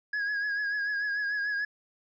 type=tone with vibrato; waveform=triangle; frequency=1661.2 Hz; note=G#6; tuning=in tune; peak=-26 dBFS; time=0.13-1.65 s; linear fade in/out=5 ms; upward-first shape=triangle; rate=6.8 Hz; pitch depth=51 cents each way; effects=resampled to 16000 Hz